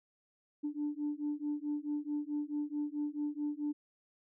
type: beating tone pair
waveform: sine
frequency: 292.7 / 297.3 Hz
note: D4 / D4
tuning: -6 / +21 cents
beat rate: 4.6 Hz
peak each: -36 / -36 dBFS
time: 0.63-3.73 s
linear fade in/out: 20 ms
effects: tanh soft clip ceiling -28 dBFS